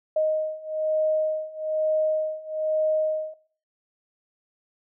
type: beating tone pair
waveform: sine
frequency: 622.3 / 623.4 Hz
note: D#5 / D#5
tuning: 0 / +3 cents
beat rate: 1.1 Hz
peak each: -26 / -24 dBFS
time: 0.16-3.34 s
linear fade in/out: 5 ms
effects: noise-tail reverb RT60 0.5 s tail -19 dB re dry